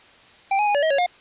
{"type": "tone with pitch steps", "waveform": "square", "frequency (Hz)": [784, 836, 824, 573, 635, 556, 713], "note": ["G5", "G#5", "G#5", "D5", "D#5", "C#5", "F5"], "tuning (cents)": [0, 11, -14, -43, 35, 5, 36], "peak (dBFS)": -18, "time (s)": [0.51, 1.063], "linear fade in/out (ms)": 5, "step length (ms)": 79, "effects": ["white hiss -50 dBFS RMS until 1.2 s", "resampled to 8000 Hz"]}